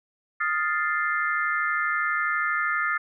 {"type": "chord", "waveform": "sine", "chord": "F dominant seventh", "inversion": "third", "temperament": "equal", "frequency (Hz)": [1244.5, 1396.9, 1760, 2093], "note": ["Eb6", "F6", "A6", "C7"], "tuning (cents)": [0, 0, 0, 0], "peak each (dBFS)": [-28, -28, -27, -31], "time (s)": [0.4, 2.98], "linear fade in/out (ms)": 10, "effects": []}